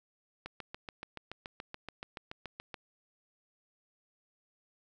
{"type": "click train", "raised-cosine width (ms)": 0.3, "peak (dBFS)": -25, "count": 17, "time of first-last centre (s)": [0.46, 2.742], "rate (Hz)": 7.01, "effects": []}